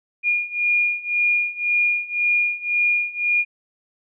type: beating tone pair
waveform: sine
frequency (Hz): 2426 / 2427.9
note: D#7 / D#7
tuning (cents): -44 / -43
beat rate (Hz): 1.9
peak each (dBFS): -22 / -20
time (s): 0.23-3.45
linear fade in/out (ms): 50
effects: none